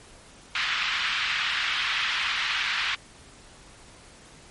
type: band-pass noise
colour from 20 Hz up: white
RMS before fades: -27 dBFS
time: 0.55-2.95 s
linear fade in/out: 2 ms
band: 1200 to 3400 Hz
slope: 24 dB/octave
effects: pink hiss -50 dBFS RMS until 4.5 s + MP3 48 kbps